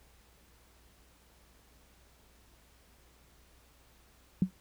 sine tone with exponential decay, 185.8 Hz, F#3, 7 cents sharp, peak -19 dBFS, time 4.42-4.51 s, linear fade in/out 2 ms, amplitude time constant 18 ms, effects added 60 Hz sine -64 dBFS peak until 4.6 s + pink hiss -64 dBFS RMS until 4.6 s

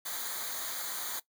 white noise with comb filter, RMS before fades -37 dBFS, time 0.05-1.2 s, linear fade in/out 10 ms, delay 0.37 ms, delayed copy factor -0.8, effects noise-tail reverb RT60 0.1 s tail -18 dB re dry

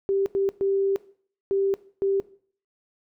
sine tone bursts at uneven times, 392 Hz, G4, in tune, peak -20 dBFS, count 5, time 0.09-0.26 / 0.35-0.49 / 0.61-0.96 / 1.51-1.74 / 2.02-2.2 s, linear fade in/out 0 ms, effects noise-tail reverb RT60 0.5 s tail -18 dB re dry

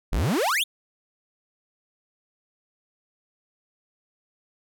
45% pulse exponential sweep, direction up, 36.32 to 3789 Hz, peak -21 dBFS, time 0.12-0.64 s, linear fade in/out 10 ms, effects none

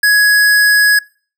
square tone, 1673 Hz, G#6, 12 cents sharp, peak -8 dBFS, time 0.03-0.99 s, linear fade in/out 5 ms, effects noise-tail reverb RT60 0.4 s tail -23 dB re dry

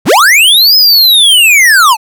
square linear two-way sweep, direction up then down, 66.9 to 5140 to 821 Hz, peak -3 dBFS, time 0.05-1.97 s, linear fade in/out 50 ms, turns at 0.76 s, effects none

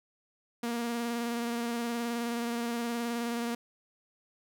sawtooth tone with vibrato, 235.5 Hz, A#3, 18 cents sharp, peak -27 dBFS, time 0.63-3.55 s, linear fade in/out 5 ms, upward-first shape square, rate 19 Hz, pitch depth 19 cents each way, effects none

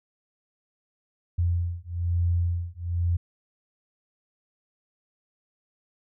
sine beating tone pair, 86 / 87.1 Hz, F2 / F2, -26 / -4 cents, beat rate 1.1 Hz, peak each -26 dBFS, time 1.38-3.17 s, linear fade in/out 10 ms, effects none

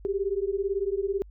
sine beating tone pair, 385.5 / 403.5 Hz, G4 / G#4, -29 / -50 cents, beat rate 18 Hz, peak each -28 / -28 dBFS, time 0.05-1.22 s, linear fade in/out 0 ms, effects added 50 Hz sine -45 dBFS peak until 1.3 s

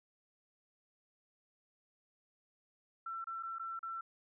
sine tone with dropouts, 1344 Hz, E6, 33 cents sharp, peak -39 dBFS, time 3.06-4.01 s, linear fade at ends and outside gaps 5 ms, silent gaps 3.243-3.27 / 3.427-3.432 / 3.585-3.595 / 3.792-3.829 s, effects none

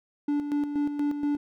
triangle tone with tremolo, 290.8 Hz, D4, 17 cents flat, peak -21 dBFS, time 0.28-1.37 s, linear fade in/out 5 ms, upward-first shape square, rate 4.2 Hz, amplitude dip 55%, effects none

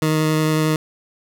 20% pulse tone with vibrato, 156 Hz, D#3, 5 cents sharp, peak -11 dBFS, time 0.02-0.76 s, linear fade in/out 2 ms, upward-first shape triangle, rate 11 Hz, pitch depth 11 cents each way, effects none

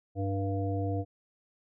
harmonic tone with a mistuned harmonic, 98.7 Hz, G2, 12 cents sharp, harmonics 1 / 3 / 5 / 7, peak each -30 / -35 / -37 / -38 dBFS, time 0.15-1.05 s, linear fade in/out 50 ms, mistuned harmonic 5, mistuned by -39 cents, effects none

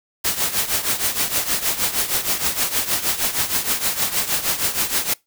white noise with tremolo, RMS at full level -18 dBFS, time 0.24-5.14 s, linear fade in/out 10 ms, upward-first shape triangle, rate 6.4 Hz, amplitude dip 80%, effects noise-tail reverb RT60 0.2 s tail -24 dB re dry

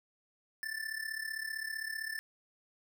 square tone with amplitude modulation, 1764 Hz, A6, 4 cents sharp, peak -34 dBFS, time 0.63-2.19 s, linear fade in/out 0 ms, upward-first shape sine, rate 35.5 Hz, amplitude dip 80%, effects none

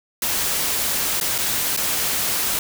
white noise with dropouts, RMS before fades -22 dBFS, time 0.22-2.59 s, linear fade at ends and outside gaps 2 ms, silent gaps 1.201-1.211 / 1.381-1.385 / 1.765-1.773 s, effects none

